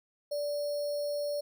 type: tone with sample-and-hold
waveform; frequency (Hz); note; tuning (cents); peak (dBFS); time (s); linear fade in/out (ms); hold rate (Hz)
sine; 582; D5; -16; -30; 0.31-1.41; 10; 4900
effects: none